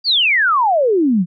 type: exponential sweep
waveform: sine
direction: down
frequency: 4797 to 164.81 Hz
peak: -11 dBFS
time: 0.04-1.26 s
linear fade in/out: 50 ms
effects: none